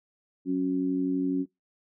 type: harmonic tone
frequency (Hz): 92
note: F#2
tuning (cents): -9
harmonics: 2 / 3 / 4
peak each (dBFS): -33 / -25 / -35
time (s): 0.45-1.46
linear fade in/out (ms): 50
effects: noise-tail reverb RT60 0.2 s tail -24 dB re dry